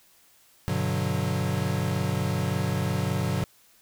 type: chord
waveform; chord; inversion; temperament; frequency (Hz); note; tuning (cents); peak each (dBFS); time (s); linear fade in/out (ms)
square; G major seventh; none; equal; 98 / 123.47 / 146.83 / 185; G2 / B2 / D3 / F#3; 0 / 0 / 0 / 0; -31; 0.68-3.44; 0
effects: white hiss -59 dBFS RMS until 3.81 s